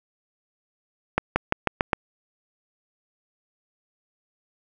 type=accelerating click train; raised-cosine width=0.5 ms; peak=-4 dBFS; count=6; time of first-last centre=1.18-1.932 s; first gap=180 ms; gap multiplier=0.91; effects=none